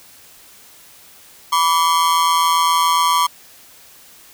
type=ring-modulated tone; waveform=45% pulse; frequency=1070 Hz; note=C6; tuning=38 cents sharp; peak=-10 dBFS; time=1.52-3.27 s; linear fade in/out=10 ms; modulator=83.6 Hz; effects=white hiss -45 dBFS RMS until 4.33 s